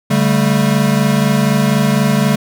square chord, D suspended fourth, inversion none, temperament equal with one note detuned, 143.4 / 196 / 220 Hz, D3 / G3 / A3, -41 / 0 / 0 cents, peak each -16 dBFS, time 0.1-2.36 s, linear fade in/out 10 ms, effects none

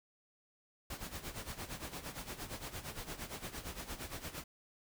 pink noise with tremolo, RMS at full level -42 dBFS, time 0.9-4.44 s, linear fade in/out 5 ms, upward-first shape sine, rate 8.7 Hz, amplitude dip 75%, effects none

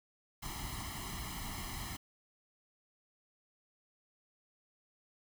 pink noise with comb filter, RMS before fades -42 dBFS, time 0.42-1.97 s, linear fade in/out 10 ms, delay 0.98 ms, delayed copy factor +0.95, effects none

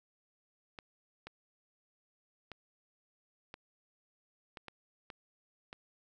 clicks, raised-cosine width 0.3 ms, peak -29 dBFS, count 8, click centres 0.788 / 1.27 / 2.517 / 3.541 / 4.572 / 4.683 / 5.102 / 5.729 s, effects none

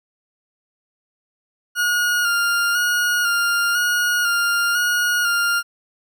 40% pulse tone with vibrato, 1422 Hz, F6, 31 cents sharp, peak -16 dBFS, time 1.75-5.63 s, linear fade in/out 50 ms, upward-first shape square, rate 1 Hz, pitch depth 25 cents each way, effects none

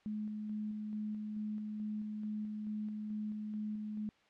sine tone with tremolo, 212.4 Hz, G#3, 39 cents sharp, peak -36 dBFS, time 0.06-4.09 s, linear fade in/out 0 ms, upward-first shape square, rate 2.3 Hz, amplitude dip 25%, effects white hiss -68 dBFS RMS until 4.29 s + low-pass 3000 Hz 12 dB/octave

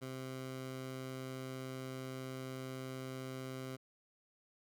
15% pulse tone, 130.81 Hz, C3, in tune, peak -36 dBFS, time 0.01-3.77 s, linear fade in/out 20 ms, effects none

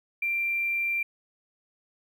triangle tone with hard clipping, 2364 Hz, D7, 11 cents sharp, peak -25 dBFS, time 0.22-1.03 s, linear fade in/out 5 ms, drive 3 dB, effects none

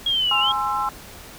sine linear two-way sweep, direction down then up, 3302 to 2749 to 3302 Hz, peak -18 dBFS, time 0.06-0.52 s, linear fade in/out 5 ms, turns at 0.39 s
sine chord, Ab augmented, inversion none, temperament equal with one note detuned, 830.6 / 1046.5 / 1333.8 Hz, Ab5 / C6 / E6, 0 / 0 / +20 cents, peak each -25 / -25 / -25 dBFS, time 0.31-0.89 s, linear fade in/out 2 ms
effects pink hiss -41 dBFS RMS until 1.38 s

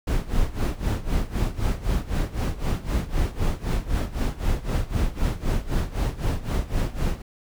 brown noise with tremolo, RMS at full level -21 dBFS, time 0.07-7.22 s, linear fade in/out 5 ms, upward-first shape sine, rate 3.9 Hz, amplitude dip 85%, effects none

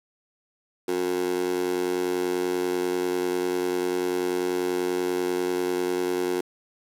15% pulse tone with high-pass filter, 90.2 Hz, F#2, 44 cents flat, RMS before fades -26 dBFS, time 0.88-6.41 s, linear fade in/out 5 ms, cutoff 380 Hz, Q 3.7, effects resampled to 32000 Hz + 7-bit

